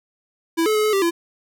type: tone with pitch steps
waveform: square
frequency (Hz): 330.2 / 431.3 / 426.4 / 428.9 / 391.7 / 339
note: E4 / A4 / G#4 / A4 / G4 / E4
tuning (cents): +3 / -35 / +46 / -44 / -1 / +49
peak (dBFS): -17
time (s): 0.57-1.11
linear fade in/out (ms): 20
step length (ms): 90
effects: none